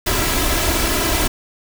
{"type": "noise with comb filter", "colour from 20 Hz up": "pink", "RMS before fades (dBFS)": -18, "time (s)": [0.06, 1.28], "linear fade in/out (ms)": 10, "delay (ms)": 3, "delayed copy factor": 0.6, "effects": []}